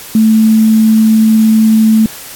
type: tone with quantisation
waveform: sine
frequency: 220 Hz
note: A3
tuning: in tune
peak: -4 dBFS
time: 0.15-2.06 s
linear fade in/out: 2 ms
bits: 5
effects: white hiss -29 dBFS RMS until 2.35 s + AAC 64 kbps